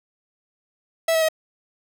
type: tone with pitch steps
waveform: 45% pulse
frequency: 655 / 644.5 / 634.2 Hz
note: E5 / E5 / D#5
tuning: -11 / -39 / +33 cents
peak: -17 dBFS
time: 1.08-1.287 s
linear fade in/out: 5 ms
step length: 69 ms
effects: none